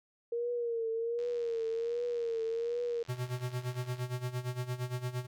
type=tone with vibrato; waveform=sine; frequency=466.2 Hz; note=A#4; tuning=in tune; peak=-31 dBFS; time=0.32-3.03 s; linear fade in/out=5 ms; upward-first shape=triangle; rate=1.3 Hz; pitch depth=70 cents each way
type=click train; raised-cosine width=0.2 ms; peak=-37 dBFS; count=237; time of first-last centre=1.19-4.006 s; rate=83.8 Hz
type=tone with tremolo; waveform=square; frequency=124.7 Hz; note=B2; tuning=17 cents sharp; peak=-32 dBFS; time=3.08-5.27 s; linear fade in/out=20 ms; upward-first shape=sine; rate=8.7 Hz; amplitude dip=80%
effects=none